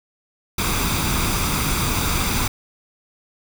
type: noise with comb filter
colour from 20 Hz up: pink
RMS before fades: -21 dBFS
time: 0.58-2.48 s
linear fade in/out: 5 ms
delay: 0.83 ms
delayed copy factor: +0.55
effects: none